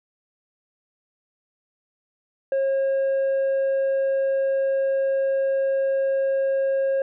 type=tone with tanh clipping; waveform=sine; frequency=541 Hz; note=C#5; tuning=42 cents flat; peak=-20 dBFS; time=2.52-7.02 s; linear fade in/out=2 ms; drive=3 dB; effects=none